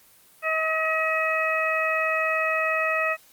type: harmonic tone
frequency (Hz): 637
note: D#5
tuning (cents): +41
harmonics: 1 / 2 / 3 / 4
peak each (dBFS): -27 / -27 / -27 / -27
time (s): 0.42-3.17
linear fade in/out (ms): 50
effects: white hiss -55 dBFS RMS until 3.32 s + Opus 24 kbps